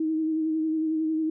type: tone with vibrato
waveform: sine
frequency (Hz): 316.2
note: D#4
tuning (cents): +28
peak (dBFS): -23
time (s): 0-1.3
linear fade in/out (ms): 5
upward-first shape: sine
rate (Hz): 11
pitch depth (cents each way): 27
effects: none